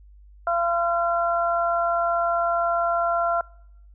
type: harmonic tone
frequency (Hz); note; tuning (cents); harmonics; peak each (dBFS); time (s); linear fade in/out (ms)
341.9; F4; -37; 2 / 3 / 4; -22 / -31 / -24; 0.47-3.41; 2
effects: noise-tail reverb RT60 0.8 s tail -26 dB re dry + added 50 Hz sine -46 dBFS peak until 3.94 s